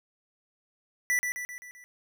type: tone with echo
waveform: square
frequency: 1972 Hz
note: B6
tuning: 3 cents flat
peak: -24 dBFS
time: 1.1-1.19 s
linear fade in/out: 0 ms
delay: 130 ms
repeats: 5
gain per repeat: -5 dB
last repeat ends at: 1.84 s
effects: none